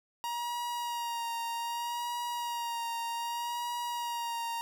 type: tone with vibrato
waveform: 45% pulse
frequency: 945 Hz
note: A#5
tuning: 23 cents sharp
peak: -33 dBFS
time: 0.24-4.61 s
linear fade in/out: 0 ms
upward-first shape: sine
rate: 0.64 Hz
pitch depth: 27 cents each way
effects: none